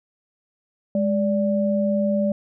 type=tone pair together; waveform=sine; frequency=206.1 / 583 Hz; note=G#3 / D5; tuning=-13 / -13 cents; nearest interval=octave + tritone; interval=1800 cents; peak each=-20 / -22 dBFS; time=0.95-2.32 s; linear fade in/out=2 ms; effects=none